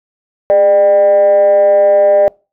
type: tone with frequency modulation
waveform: sine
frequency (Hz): 600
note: D5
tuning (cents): +37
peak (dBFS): -4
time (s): 0.5-2.28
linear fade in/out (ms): 0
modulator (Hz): 189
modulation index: 0.42
effects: noise-tail reverb RT60 0.3 s tail -26 dB re dry + tanh soft clip ceiling -2 dBFS